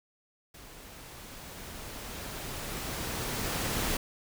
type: noise with level ramp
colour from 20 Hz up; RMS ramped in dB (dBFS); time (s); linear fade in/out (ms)
pink; -50 to -30; 0.54-3.97; 5
effects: none